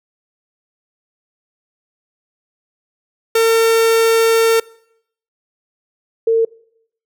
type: tone pair in turn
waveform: 45% pulse / sine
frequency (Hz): 453.4 / 453.4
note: A#4 / A#4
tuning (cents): -48 / -48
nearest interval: unison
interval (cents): 0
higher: neither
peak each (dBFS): -10 / -10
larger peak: neither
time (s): 3.35-4.6 / 6.27-6.45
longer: first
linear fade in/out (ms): 5
effects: noise-tail reverb RT60 0.7 s tail -23 dB re dry